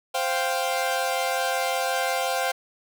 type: chord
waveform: sawtooth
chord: C suspended fourth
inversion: none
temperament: equal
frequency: 523.3 / 698.5 / 784 Hz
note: C5 / F5 / G5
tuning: 0 / 0 / 0 cents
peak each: -24 dBFS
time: 0.14-2.52 s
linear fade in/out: 10 ms
effects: none